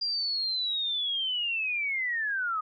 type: linear sweep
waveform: sine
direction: down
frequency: 4814 to 1230 Hz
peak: -27 dBFS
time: 0.01-2.61 s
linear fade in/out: 10 ms
effects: none